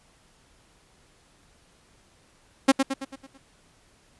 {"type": "tone with echo", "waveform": "sawtooth", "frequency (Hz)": 269.7, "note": "C#4", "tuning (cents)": -47, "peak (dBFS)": -9, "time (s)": [2.68, 2.72], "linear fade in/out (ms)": 10, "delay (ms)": 110, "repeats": 6, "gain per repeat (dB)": -6, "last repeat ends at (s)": 3.38, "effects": ["pink hiss -60 dBFS RMS until 4.19 s", "resampled to 24000 Hz"]}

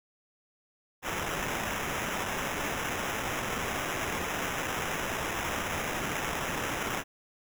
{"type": "noise with sample-and-hold", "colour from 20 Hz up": "violet", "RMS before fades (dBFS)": -33, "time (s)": [1.02, 7.04], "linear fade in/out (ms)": 50, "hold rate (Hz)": 4410, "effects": []}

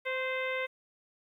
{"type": "harmonic tone with a mistuned harmonic", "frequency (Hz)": 518, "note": "C5", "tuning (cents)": -17, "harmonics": [1, 2, 3, 4, 5, 6, 7], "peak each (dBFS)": [-34, -41, -40, -35, -42, -49, -48], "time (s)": [0.05, 0.67], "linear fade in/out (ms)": 20, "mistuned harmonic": 2, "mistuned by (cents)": 30, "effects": ["11-bit"]}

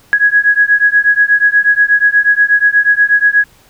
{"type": "beating tone pair", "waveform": "sine", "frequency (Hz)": [1661.2, 1669.5], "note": ["G#6", "G#6"], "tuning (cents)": [0, 9], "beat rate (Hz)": 8.3, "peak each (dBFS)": -10, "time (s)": [0.13, 3.44], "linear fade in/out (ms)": 0, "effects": ["pink hiss -47 dBFS RMS until 3.69 s"]}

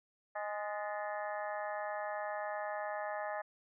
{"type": "harmonic tone with a mistuned harmonic", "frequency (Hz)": 207.7, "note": "G#3", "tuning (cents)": 0, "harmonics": [3, 4, 5, 6, 7, 8, 9, 10], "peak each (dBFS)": [-40, -41, -49, -46, -55, -46, -51, -59], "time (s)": [0.35, 3.42], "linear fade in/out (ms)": 10, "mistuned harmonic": 8, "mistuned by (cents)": 71, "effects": []}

